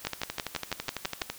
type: two click trains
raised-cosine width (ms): 0.2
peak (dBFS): -14 / -12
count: 16 / 8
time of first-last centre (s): 0.05-1.3 / 0.07-1.219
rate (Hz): 12 / 6.09
effects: white hiss -48 dBFS RMS until 1.38 s